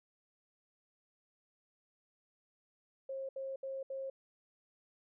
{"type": "tone bursts", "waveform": "sine", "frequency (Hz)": 537, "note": "C5", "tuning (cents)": 45, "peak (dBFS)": -38, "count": 4, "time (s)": [3.09, 4.1], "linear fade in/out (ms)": 5, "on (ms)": 200, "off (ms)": 70, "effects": []}